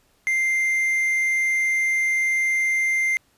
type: tone with quantisation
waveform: triangle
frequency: 2093 Hz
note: C7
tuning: in tune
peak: -17 dBFS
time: 0.27-3.17 s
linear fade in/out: 0 ms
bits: 7
effects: pink hiss -62 dBFS RMS until 3.37 s + resampled to 32000 Hz